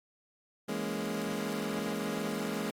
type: chord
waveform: 25% pulse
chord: A# half-diminished seventh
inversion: second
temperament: equal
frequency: 164.81 / 207.7 / 233.1 / 277.2 Hz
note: E3 / G#3 / A#3 / C#4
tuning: 0 / 0 / 0 / 0 cents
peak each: -38 / -32 / -35 / -36 dBFS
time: 0.68-2.71 s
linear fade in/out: 10 ms
effects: AAC 48 kbps